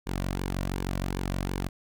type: tone with flanger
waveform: sawtooth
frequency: 46.4 Hz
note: F#1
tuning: 6 cents sharp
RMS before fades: -31 dBFS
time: 0.06-1.69 s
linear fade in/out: 20 ms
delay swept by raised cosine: 1.5 to 2.41 ms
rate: 2.7 Hz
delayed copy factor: -0.55
effects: none